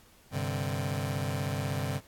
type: chord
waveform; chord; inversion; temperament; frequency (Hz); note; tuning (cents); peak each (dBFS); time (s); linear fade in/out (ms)
sawtooth; G suspended fourth; none; just; 98 / 130.67 / 147; G2 / C3 / D3; 0 / -2 / +2; -30; 0.31-2.01; 50
effects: pink hiss -59 dBFS RMS until 2.07 s + AAC 64 kbps